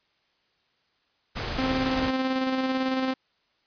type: noise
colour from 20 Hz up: pink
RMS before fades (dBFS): -31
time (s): 1.35-2.11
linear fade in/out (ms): 20
type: tone with tremolo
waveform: sawtooth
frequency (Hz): 261.6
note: C4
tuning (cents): 0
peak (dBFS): -19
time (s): 1.58-3.14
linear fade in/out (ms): 10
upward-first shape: square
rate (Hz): 18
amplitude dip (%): 30
effects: white hiss -69 dBFS RMS until 3.66 s + resampled to 11025 Hz